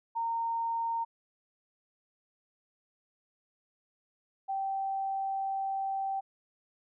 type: tone pair in turn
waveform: sine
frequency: 920 / 777.9 Hz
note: A#5 / G5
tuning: -23 / -14 cents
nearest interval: minor third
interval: 291 cents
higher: first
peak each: -29 / -30 dBFS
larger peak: first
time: 0.15-1.05 / 4.48-6.21 s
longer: second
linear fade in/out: 20 ms
effects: none